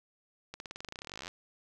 accelerating click train, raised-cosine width 0.2 ms, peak -24 dBFS, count 27, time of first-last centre 0.54-1.279 s, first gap 61 ms, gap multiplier 0.93, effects none

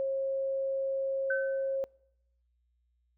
sine tone, 540 Hz, C#5, 45 cents flat, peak -28 dBFS, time 0-1.84 s, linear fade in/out 0 ms
sine tone with exponential decay, 1530 Hz, G6, 42 cents flat, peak -27 dBFS, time 1.3-1.76 s, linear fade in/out 5 ms, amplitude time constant 100 ms
effects noise-tail reverb RT60 0.8 s tail -26 dB re dry + added 60 Hz sine -70 dBFS peak until 3.17 s

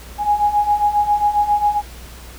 sine beating tone pair, 824 / 831.4 Hz, G#5 / G#5, -14 / +2 cents, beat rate 7.4 Hz, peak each -19 / -15 dBFS, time 0.18-1.82 s, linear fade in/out 50 ms, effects added 60 Hz sine -36 dBFS peak until 2.38 s + pink hiss -40 dBFS RMS until 2.38 s

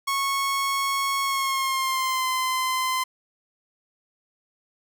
sawtooth tone with pitch glide, 1100 to 1032.3 Hz, C#6 to C6, -14 to -24 cents, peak -19 dBFS, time 0.07-3.04 s, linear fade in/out 10 ms, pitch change -110 cents, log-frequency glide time 1.23-2.27 s, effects none

